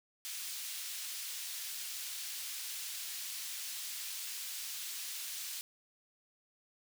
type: high-pass noise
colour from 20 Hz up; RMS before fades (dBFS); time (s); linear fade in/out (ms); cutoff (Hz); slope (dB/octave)
pink; -42; 0.25-5.61; 0; 3400; 12
effects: none